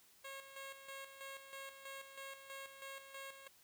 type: tone with tremolo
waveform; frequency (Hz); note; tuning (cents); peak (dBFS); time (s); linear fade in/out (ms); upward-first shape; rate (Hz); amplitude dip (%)
10% pulse; 544; C#5; -33; -39; 0.24-3.48; 10; square; 3.1; 60
effects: white hiss -67 dBFS RMS until 3.63 s